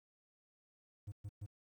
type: tone bursts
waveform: triangle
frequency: 101.7 Hz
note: G#2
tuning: 36 cents flat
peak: -40 dBFS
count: 3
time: 1.07-1.463 s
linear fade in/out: 10 ms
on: 51 ms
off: 120 ms
effects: 12-bit